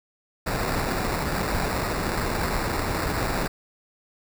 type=noise with sample-and-hold; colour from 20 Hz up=pink; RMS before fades=-26 dBFS; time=0.46-3.48 s; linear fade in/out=10 ms; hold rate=3150 Hz; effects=none